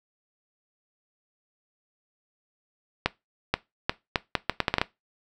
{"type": "accelerating click train", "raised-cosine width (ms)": 0.3, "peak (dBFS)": -5, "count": 11, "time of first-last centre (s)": [3.06, 4.815], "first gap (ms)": 480, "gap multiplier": 0.74, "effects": ["noise-tail reverb RT60 0.2 s tail -19 dB re dry"]}